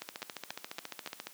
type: two click trains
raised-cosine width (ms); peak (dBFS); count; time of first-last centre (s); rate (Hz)
0.2; -21 / -21; 4 / 19; 0.22-1.075 / 0.02-1.27; 3.51 / 14.4
effects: white hiss -55 dBFS RMS until 1.33 s + high-pass 200 Hz 12 dB/octave